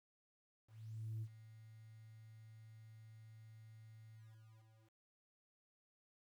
sine tone with ADSR envelope, 110.6 Hz, A2, 9 cents sharp, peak -39 dBFS, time 0.67-5.02 s, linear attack 550 ms, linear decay 59 ms, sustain -17 dB, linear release 870 ms, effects tanh soft clip ceiling -39 dBFS + 12-bit

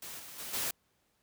white noise with level steps, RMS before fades -44 / -48 / -42 / -34 dBFS, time 0.02-0.71 s, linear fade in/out 5 ms, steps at 0.19 / 0.38 / 0.53 s, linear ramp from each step 10 ms, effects pink hiss -74 dBFS RMS until 1.22 s + high-pass 60 Hz 12 dB/octave

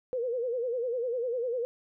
sine tone with vibrato, 487 Hz, B4, 24 cents flat, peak -28 dBFS, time 0.13-1.65 s, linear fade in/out 0 ms, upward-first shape sine, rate 10 Hz, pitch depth 110 cents each way, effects none

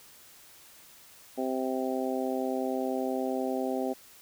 harmonic tone, 130.3 Hz, C3, 7 cents flat, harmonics 2 / 3 / 4 / 5 / 6, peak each -32 / -34 / -35 / -36 / -37 dBFS, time 1.37-3.94 s, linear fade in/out 20 ms, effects white hiss -54 dBFS RMS until 4.21 s

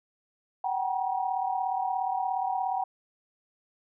sine tone cluster, 752 / 789 / 953 Hz, F#5 / G5 / A#5, +28 / +11 / +38 cents, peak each -29 / -32 / -33 dBFS, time 0.64-2.84 s, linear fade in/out 5 ms, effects none

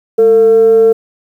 sine tone with frequency modulation, 449.5 Hz, A4, 37 cents sharp, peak -3 dBFS, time 0.18-0.93 s, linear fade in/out 10 ms, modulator 242 Hz, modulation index 0.2, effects tanh soft clip ceiling 0 dBFS + 7-bit

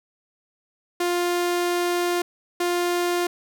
sawtooth tone bursts at uneven times, 351.2 Hz, F4, 10 cents sharp, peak -17 dBFS, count 2, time 1-2.22 / 2.6-3.27 s, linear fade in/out 5 ms, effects none

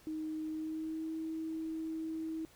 sine tone with pitch glide, 312.7 to 320.4 Hz, D#4 to E4, +9 to -49 cents, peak -36 dBFS, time 0.07-2.45 s, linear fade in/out 0 ms, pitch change +42 cents, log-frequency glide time 0.48-1.12 s, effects pink hiss -62 dBFS RMS until 2.55 s

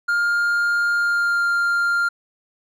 triangle tone with pitch glide, 1408 to 1396.7 Hz, F6 to F6, +14 to 0 cents, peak -15 dBFS, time 0.08-2.09 s, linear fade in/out 10 ms, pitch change -14 cents, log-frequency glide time 0.95-1.45 s, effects none

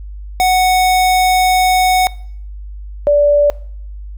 square / sine tone pair in turn, 740 / 581.9 Hz, F#5 / D5, 0 / -16 cents, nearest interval major third, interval 416 cents, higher first, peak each -10 / -7 dBFS, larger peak second, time 0.4-2.07 / 3.07-3.5 s, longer first, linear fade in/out 0 ms, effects noise-tail reverb RT60 0.6 s tail -22 dB re dry + added 50 Hz sine -26 dBFS peak until 4.17 s

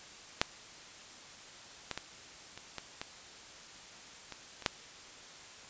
clicks, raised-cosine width 0.2 ms, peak -7 / -17 / -19 / -27 / -21 / -20 / -25 / -28 / -9 dBFS, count 9, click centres 0.415 / 1.913 / 1.976 / 2.576 / 2.783 / 3.015 / 4.323 / 4.623 / 4.662 s, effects white hiss -51 dBFS RMS until 5.69 s + resampled to 16000 Hz

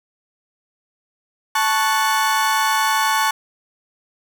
35% pulse chord, F# minor, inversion first, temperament equal with one note detuned, 877 / 1108.7 / 1480 Hz, A5 / C#6 / F#6, -6 / 0 / 0 cents, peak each -17 / -19 / -22 dBFS, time 1.55-3.31 s, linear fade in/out 5 ms, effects none

